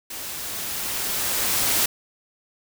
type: noise with level ramp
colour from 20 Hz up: white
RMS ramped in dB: -34 to -20 dBFS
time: 0.1-1.86 s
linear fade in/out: 5 ms
effects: none